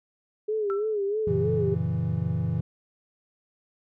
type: tone with vibrato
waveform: sine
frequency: 415.3 Hz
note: G#4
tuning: in tune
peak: -24 dBFS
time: 0.48-1.75 s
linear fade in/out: 10 ms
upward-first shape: sine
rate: 3.1 Hz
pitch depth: 92 cents each way
type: tone with exponential decay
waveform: sine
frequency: 1338 Hz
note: E6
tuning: 25 cents sharp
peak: -29 dBFS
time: 0.7-0.95 s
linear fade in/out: 0 ms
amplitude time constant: 54 ms
type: chord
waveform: triangle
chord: F# dominant seventh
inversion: none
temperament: equal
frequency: 92.5 / 116.54 / 138.59 / 164.81 Hz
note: F#2 / A#2 / C#3 / E3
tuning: 0 / 0 / 0 / 0 cents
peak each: -29 / -28 / -30 / -26 dBFS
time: 1.27-2.61 s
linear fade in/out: 5 ms
effects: none